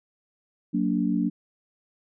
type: chord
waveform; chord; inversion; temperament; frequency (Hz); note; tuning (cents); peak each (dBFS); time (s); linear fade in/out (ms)
sine; Gb augmented; none; just; 185 / 231.2 / 289.1; Gb3 / Bb3 / D4; 0 / -14 / -27; -26; 0.73-1.3; 20
effects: none